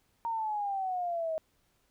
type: exponential sweep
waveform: sine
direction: down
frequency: 932.3 to 629 Hz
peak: -30 dBFS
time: 0.25-1.38 s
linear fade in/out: 0 ms
effects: pink hiss -72 dBFS RMS until 1.9 s